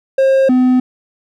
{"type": "tone pair in turn", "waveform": "triangle", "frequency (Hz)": [535, 253.5], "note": ["C5", "B3"], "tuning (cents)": [38, 45], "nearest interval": "octave + minor second", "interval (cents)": 1293, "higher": "first", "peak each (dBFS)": -6, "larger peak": "neither", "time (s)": [[0.18, 0.49], [0.49, 0.8]], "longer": "neither", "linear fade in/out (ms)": 5, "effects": []}